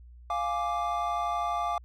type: chord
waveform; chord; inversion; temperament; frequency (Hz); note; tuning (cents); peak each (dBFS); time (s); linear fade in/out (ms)
triangle; D diminished; first; equal; 698.5 / 830.6 / 1174.7; F5 / Ab5 / D6; 0 / 0 / 0; -29 / -32 / -29; 0.3-1.78; 2
effects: added 60 Hz sine -47 dBFS peak until 1.84 s